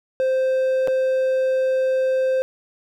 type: tone with dropouts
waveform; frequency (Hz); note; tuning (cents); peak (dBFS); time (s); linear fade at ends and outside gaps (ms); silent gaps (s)
triangle; 522; C5; -4; -15; 0.2-2.42; 0; 0.874-0.881
effects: none